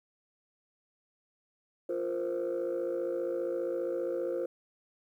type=chord; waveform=sine; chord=F suspended fourth; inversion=none; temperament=equal with one note detuned; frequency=349.2 / 468.3 / 523.3 Hz; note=F4 / Bb4 / C5; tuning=0 / +8 / 0 cents; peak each=-33 / -35 / -32 dBFS; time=1.89-4.46 s; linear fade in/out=5 ms; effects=tanh soft clip ceiling -26 dBFS + 11-bit